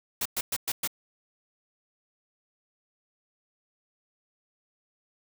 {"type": "noise bursts", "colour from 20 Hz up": "white", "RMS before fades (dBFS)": -29, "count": 5, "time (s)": [0.21, 0.875], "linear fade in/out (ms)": 5, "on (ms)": 45, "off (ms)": 110, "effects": []}